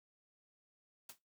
white noise with exponential decay, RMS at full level -45 dBFS, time 1.09-1.19 s, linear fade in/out 5 ms, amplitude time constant 20 ms, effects noise-tail reverb RT60 0.2 s tail -20 dB re dry

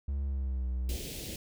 triangle tone with pitch glide, 69.3 to 62.82 Hz, C#2 to B1, 0 to +30 cents, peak -28 dBFS, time 0.08-0.97 s, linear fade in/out 5 ms, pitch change -170 cents, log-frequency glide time 0.24-0.67 s
pink band-stop noise, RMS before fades -40 dBFS, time 0.89-1.36 s, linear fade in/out 2 ms, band 540 to 2500 Hz, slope 24 dB/octave
effects none

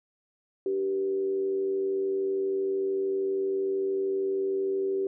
sine tone with frequency modulation, 387.6 Hz, G4, 20 cents flat, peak -25 dBFS, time 0.66-5.07 s, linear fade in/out 2 ms, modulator 93 Hz, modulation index 0.37, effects none

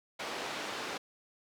pink band-pass noise, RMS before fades -39 dBFS, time 0.19-0.98 s, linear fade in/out 10 ms, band 380 to 4600 Hz, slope 12 dB/octave, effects none

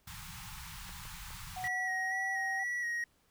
pink band-stop noise, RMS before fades -46 dBFS, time 0.07-1.68 s, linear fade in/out 5 ms, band 190 to 810 Hz, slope 96 dB/octave
clicks, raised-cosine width 0.5 ms, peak -37 dBFS, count 4, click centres 0.893 / 1.053 / 1.306 / 1.639 s
sine tone with pitch glide, 740 to 771.9 Hz, F#5 to G5, 0 to -27 cents, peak -38 dBFS, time 1.56-2.64 s, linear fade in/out 10 ms, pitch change +73 cents, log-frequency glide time 1.71-2.35 s
triangle tone with vibrato, 1913 Hz, A#6, 44 cents sharp, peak -31 dBFS, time 1.64-3.04 s, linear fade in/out 2 ms, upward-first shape square, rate 2.1 Hz, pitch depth 25 cents each way
effects pink hiss -71 dBFS RMS until 3.3 s

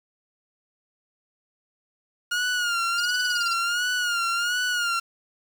sawtooth tone with vibrato, 1425 Hz, F6, 34 cents sharp, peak -19 dBFS, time 2.31-5 s, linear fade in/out 10 ms, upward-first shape sine, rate 1.4 Hz, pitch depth 71 cents each way
sine tone bursts, 4792 Hz, D8, 34 cents sharp, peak -25 dBFS, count 11, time 2.98-3.533 s, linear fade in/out 5 ms, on 23 ms, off 30 ms
effects low-pass 8000 Hz 12 dB/octave + 7-bit

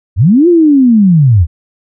sine linear two-way sweep, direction up then down, 73 to 357.8 to 73 Hz, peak -3 dBFS, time 0.16-1.47 s, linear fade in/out 50 ms, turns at 0.48 s, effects none

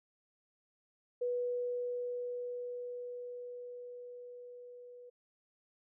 sine tone with level ramp, 489.7 Hz, B4, 15 cents flat, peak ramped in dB -31 to -50 dBFS, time 1.21-5.1 s, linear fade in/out 10 ms, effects none

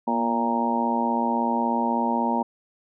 harmonic tone with a mistuned harmonic, 116.3 Hz, A#2, 4 cents flat, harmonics 2 / 3 / 4 / 5 / 6 / 7 / 8, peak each -25 / -33 / -35 / -32 / -33 / -29 / -25 dBFS, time 0.07-2.43 s, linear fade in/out 10 ms, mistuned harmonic 2, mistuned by +32 cents, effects none

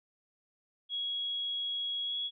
sine tone with pitch glide, 3322 to 3349 Hz, G#7 to G#7, 0 to +14 cents, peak -32 dBFS, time 0.89-2.31 s, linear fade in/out 50 ms, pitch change +14 cents, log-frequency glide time 2.04-2.15 s, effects none

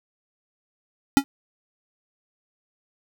square tone with exponential decay, 277.2 Hz, C#4, in tune, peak -8 dBFS, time 1.17-1.24 s, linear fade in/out 0 ms, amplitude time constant 15 ms, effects none

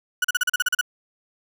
35% pulse tone bursts, 1472 Hz, F#6, 9 cents flat, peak -16 dBFS, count 10, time 0.22-0.812 s, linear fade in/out 5 ms, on 25 ms, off 38 ms, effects none

